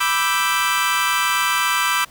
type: chord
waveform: 25% pulse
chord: E minor seventh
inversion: second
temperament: equal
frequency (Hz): 987.8 / 1174.7 / 1318.5 / 1568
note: B5 / D6 / E6 / G6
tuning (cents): 0 / 0 / 0 / 0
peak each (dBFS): -19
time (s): 0-2.05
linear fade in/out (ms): 10
effects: pink hiss -48 dBFS RMS until 2.1 s